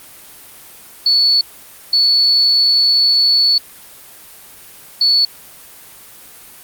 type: tone bursts at uneven times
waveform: sine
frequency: 4435 Hz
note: C#8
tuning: in tune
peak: -9 dBFS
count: 3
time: 1.06-1.41 / 1.93-3.58 / 5.01-5.25 s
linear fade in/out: 2 ms
effects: white hiss -39 dBFS RMS until 6.63 s + Opus 32 kbps